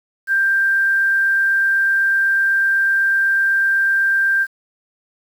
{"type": "tone with quantisation", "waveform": "sine", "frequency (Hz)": 1582, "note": "G6", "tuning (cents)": 15, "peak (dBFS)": -13, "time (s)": [0.27, 4.47], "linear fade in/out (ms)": 50, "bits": 7, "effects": []}